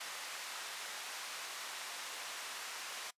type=band-pass noise; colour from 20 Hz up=pink; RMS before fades=-45 dBFS; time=0-3.11 s; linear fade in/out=10 ms; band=1000 to 9200 Hz; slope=12 dB/octave; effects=noise-tail reverb RT60 0.1 s tail -21 dB re dry + resampled to 32000 Hz